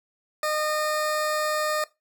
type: tone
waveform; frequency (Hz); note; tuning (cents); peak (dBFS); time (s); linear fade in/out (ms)
20% pulse; 611; D#5; -32; -19; 0.43-1.84; 2
effects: noise-tail reverb RT60 0.2 s tail -18 dB re dry